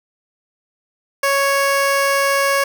15% pulse tone, 554.4 Hz, C#5, in tune, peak -8 dBFS, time 1.23-2.64 s, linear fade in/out 5 ms, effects none

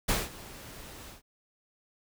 pink noise with ADSR envelope, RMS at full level -26 dBFS, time 0.08-1.22 s, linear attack 13 ms, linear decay 190 ms, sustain -20 dB, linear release 120 ms, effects none

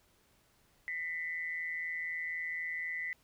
sine tone with amplitude modulation, 1993 Hz, B6, 15 cents sharp, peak -32 dBFS, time 0.88-3.13 s, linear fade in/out 0 ms, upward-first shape sine, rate 164 Hz, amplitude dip 65%, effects pink hiss -69 dBFS RMS until 3.23 s

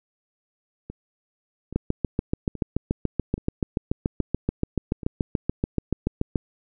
two click trains, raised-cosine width 3 ms, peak -9 / -22 dBFS, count 33 / 6, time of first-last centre 1.76-6.358 / 0.9-5.032 s, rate 6.96 / 1.21 Hz, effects none

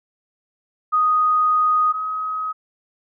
sine tone pair in turn, 1244.5 / 1267 Hz, D#6 / D#6, 0 / +31 cents, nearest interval unison, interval 31 cents, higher second, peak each -14 / -22 dBFS, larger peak first, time 0.92-1.93 / 1.93-2.53 s, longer first, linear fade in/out 20 ms, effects none

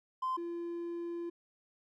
triangle tone pair in turn, 1035 / 342.2 Hz, C6 / F4, -19 / -35 cents, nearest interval octave + perfect fifth, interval 1916 cents, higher first, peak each -28 / -34 dBFS, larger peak first, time 0.22-0.37 / 0.37-1.3 s, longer second, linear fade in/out 10 ms, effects tanh soft clip ceiling -28 dBFS

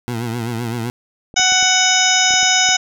20% pulse tone with vibrato, 117.1 Hz, A#2, 8 cents sharp, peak -16 dBFS, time 0.08-0.9 s, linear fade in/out 0 ms, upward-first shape triangle, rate 7.8 Hz, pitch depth 100 cents each way
clicks, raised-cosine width 2 ms, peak -21 dBFS, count 8, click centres 1.341 / 1.396 / 1.522 / 1.627 / 2.307 / 2.339 / 2.43 / 2.69 s
harmonic tone, 744 Hz, F#5, 9 cents sharp, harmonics 1 / 2 / 3 / 4 / 5 / 7 / 8 / 9, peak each -20 / -20 / -20 / -20 / -20 / -20 / -20 / -20 dBFS, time 1.36-2.77 s, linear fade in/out 10 ms
effects none

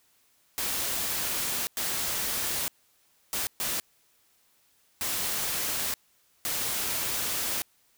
white noise bursts at uneven times, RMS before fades -30 dBFS, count 6, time 0.58-1.67 / 1.77-2.68 / 3.33-3.47 / 3.6-3.8 / 5.01-5.94 / 6.45-7.62 s, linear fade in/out 0 ms, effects white hiss -66 dBFS RMS until 7.97 s

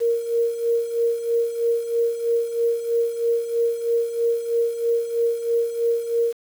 sine tone with tremolo, 466.2 Hz, A#4, in tune, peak -16 dBFS, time 0-6.33 s, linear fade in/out 20 ms, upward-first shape sine, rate 3.1 Hz, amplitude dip 70%, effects 7-bit

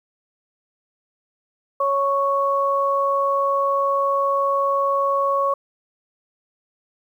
sine tone pair together, 554.4 / 1108.7 Hz, C#5 / C#6, 0 / 0 cents, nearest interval octave, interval 1200 cents, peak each -21 / -19 dBFS, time 1.8-5.54 s, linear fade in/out 5 ms, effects 9-bit

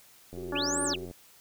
click train, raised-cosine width 2 ms, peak -30 dBFS, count 70, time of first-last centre 0.33-1.111 s, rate 88.3 Hz
sine tone with vibrato, 370 Hz, F#4, in tune, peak -37 dBFS, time 0.37-1.06 s, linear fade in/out 5 ms, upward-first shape sine, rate 20 Hz, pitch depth 69 cents each way
harmonic tone, 286 Hz, D4, 46 cents flat, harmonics 1 / 2 / 3 / 4 / 5 / 6, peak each -34 / -37 / -39 / -40 / -41 / -42 dBFS, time 0.52-0.94 s, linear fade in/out 5 ms
sine linear two-way sweep, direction up then down, 2269 to 9370 to 2269 Hz, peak -29 dBFS, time 0.55-0.96 s, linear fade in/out 10 ms, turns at 0.83 s
effects white hiss -57 dBFS RMS until 1.4 s

